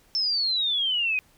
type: exponential sweep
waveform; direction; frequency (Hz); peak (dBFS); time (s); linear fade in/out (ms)
sine; down; 5370 to 2469; -22; 0.15-1.19; 0
effects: pink hiss -60 dBFS RMS until 1.37 s